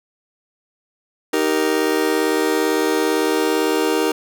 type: chord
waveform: 40% pulse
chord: Eb major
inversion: none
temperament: just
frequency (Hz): 311.1 / 388.9 / 466.7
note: Eb4 / G4 / Bb4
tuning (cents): 0 / -14 / +2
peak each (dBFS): -20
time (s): 1.33-4.12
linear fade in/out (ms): 5
effects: none